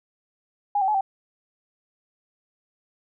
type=tone with pitch steps; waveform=sine; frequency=818 / 767 / 850 / 777 Hz; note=G#5 / G5 / G#5 / G5; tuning=-26 / -38 / +40 / -16 cents; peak=-19 dBFS; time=0.75-1.01 s; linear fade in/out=5 ms; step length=65 ms; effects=none